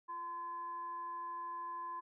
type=tone with frequency modulation; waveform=sine; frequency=1025 Hz; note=C6; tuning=36 cents flat; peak=-40 dBFS; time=0.08-2.01 s; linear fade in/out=20 ms; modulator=679 Hz; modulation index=0.22; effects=none